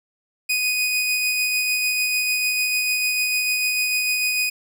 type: tone with tremolo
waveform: sawtooth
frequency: 2489 Hz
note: D#7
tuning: in tune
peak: -15 dBFS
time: 0.49-4.5 s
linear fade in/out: 10 ms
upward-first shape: sine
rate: 6.7 Hz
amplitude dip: 25%
effects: none